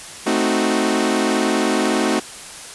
sawtooth chord, A diminished seventh, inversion none, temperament equal, 220 / 261.6 / 311.1 / 370 Hz, A3 / C4 / Eb4 / Gb4, 0 / 0 / 0 / 0 cents, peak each -18 dBFS, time 0.26-2.2 s, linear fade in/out 10 ms, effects white hiss -35 dBFS RMS until 2.74 s + resampled to 24000 Hz

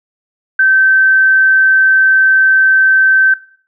sine tone, 1547 Hz, G6, 23 cents flat, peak -6 dBFS, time 0.59-3.34 s, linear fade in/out 5 ms, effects noise-tail reverb RT60 0.5 s tail -18 dB re dry

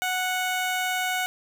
15% pulse tone, 738 Hz, F#5, 5 cents flat, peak -18 dBFS, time 0.02-1.26 s, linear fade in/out 0 ms, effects none

